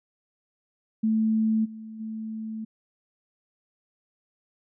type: tone with level steps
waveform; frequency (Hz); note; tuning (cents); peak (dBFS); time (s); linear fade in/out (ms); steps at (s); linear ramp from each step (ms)
sine; 220; A3; 0; -20 / -37 / -31; 1.03-2.65; 10; 1.64 / 1.99; 20
effects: none